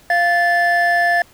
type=tone pair together; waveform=triangle; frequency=694.6 / 1747 Hz; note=F5 / A6; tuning=-10 / -13 cents; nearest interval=octave + major third; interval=1597 cents; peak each=-13 dBFS; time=0.1-1.22 s; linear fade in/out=2 ms; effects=tanh soft clip ceiling -5 dBFS + pink hiss -49 dBFS RMS until 1.33 s